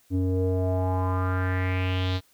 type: tone with low-pass filter sweep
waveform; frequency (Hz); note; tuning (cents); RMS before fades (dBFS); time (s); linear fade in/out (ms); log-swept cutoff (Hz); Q
square; 92.5; F#2; 0; -25; 0.1-2.21; 50; 310 to 4100; 4.1
effects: white hiss -62 dBFS RMS until 2.33 s